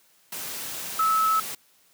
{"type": "tone in noise", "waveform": "sine", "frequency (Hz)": 1301, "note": "E6", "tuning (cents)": -23, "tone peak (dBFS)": -19, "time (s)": [0.99, 1.4], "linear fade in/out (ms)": 5, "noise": "white", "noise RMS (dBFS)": -34, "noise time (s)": [0.32, 1.55], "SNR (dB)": 12, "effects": ["white hiss -61 dBFS RMS until 1.93 s", "high-pass 100 Hz 12 dB/octave"]}